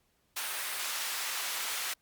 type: high-pass noise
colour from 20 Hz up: pink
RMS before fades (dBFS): -35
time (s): 0.36-1.94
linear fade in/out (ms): 10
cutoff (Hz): 1300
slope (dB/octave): 12
effects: pink hiss -73 dBFS RMS until 2.01 s + Opus 48 kbps